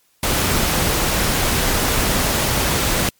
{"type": "noise", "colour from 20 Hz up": "pink", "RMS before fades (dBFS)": -18, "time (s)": [0.23, 3.09], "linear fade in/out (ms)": 2, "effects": ["white hiss -60 dBFS RMS until 3.19 s", "MP3 96 kbps"]}